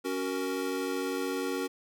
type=chord; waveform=square; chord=F# major; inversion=second; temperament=equal with one note detuned; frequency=277.2 / 373.4 / 466.2 Hz; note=C#4 / F#4 / A#4; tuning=0 / +16 / 0 cents; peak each=-35 / -35 / -36 dBFS; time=0.04-1.68 s; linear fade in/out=20 ms; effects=none